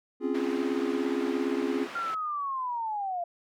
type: chord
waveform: triangle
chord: Db major seventh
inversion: third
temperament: just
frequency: 259.9 / 277.2 / 346.5 / 415.8 Hz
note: C4 / Db4 / F4 / Ab4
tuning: -11 / 0 / -14 / +2 cents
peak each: -30 dBFS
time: 0.2-1.88 s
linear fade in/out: 50 ms
type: band-pass noise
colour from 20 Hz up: white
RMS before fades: -42 dBFS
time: 0.34-2.15 s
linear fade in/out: 10 ms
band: 230 to 2000 Hz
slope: 12 dB/octave
type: linear sweep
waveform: sine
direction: down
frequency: 1396.9 to 679 Hz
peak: -29 dBFS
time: 1.95-3.24 s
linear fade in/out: 5 ms
effects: none